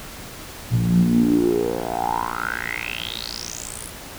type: tone with band-pass filter sweep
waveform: 10% pulse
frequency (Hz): 58.27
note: A#1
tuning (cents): 0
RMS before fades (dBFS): -22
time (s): 0.7-3.92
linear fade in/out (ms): 50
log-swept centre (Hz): 120 to 11000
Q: 7.8
effects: pink hiss -37 dBFS RMS until 4.18 s